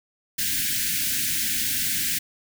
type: band-stop noise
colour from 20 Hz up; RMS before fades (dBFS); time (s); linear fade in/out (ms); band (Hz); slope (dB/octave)
white; -25; 0.38-2.19; 10; 320 to 1500; 96
effects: none